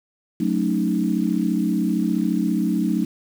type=chord; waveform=sine; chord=D# half-diminished seventh; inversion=first; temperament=equal; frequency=185 / 220 / 277.2 / 311.1 Hz; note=F#3 / A3 / C#4 / D#4; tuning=0 / 0 / 0 / 0 cents; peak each=-23 / -23 / -26 / -24 dBFS; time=0.4-3.05 s; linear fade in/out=5 ms; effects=7-bit